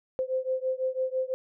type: beating tone pair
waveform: sine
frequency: 516 / 522 Hz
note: C5 / C5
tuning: -24 / -4 cents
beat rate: 6 Hz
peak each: -29 / -30 dBFS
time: 0.19-1.34 s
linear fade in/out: 0 ms
effects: none